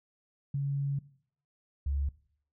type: tone pair in turn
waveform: sine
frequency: 140 / 70.19 Hz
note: C#3 / C#2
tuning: +18 / +22 cents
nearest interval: octave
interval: 1196 cents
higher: first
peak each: -28 dBFS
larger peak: neither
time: 0.54-0.99 / 1.86-2.09 s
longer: first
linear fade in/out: 5 ms
effects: noise-tail reverb RT60 0.6 s tail -19 dB re dry